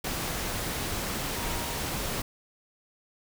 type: tone in noise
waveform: sine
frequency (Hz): 943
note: A#5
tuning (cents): +20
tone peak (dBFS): -41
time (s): 1.36-1.8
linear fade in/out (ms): 5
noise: pink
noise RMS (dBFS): -32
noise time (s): 0.04-2.22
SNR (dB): -12
effects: none